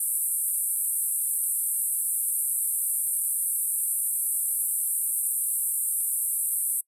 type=band-pass noise; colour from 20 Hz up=pink; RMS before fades=-27 dBFS; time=0-6.81 s; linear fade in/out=5 ms; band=8400 to 13000 Hz; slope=96 dB/octave; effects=noise-tail reverb RT60 0.1 s tail -25 dB re dry